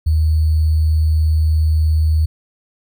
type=tone with sample-and-hold; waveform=sine; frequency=78.4 Hz; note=D#2; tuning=14 cents sharp; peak=-11 dBFS; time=0.06-2.26 s; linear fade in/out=10 ms; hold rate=4410 Hz; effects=none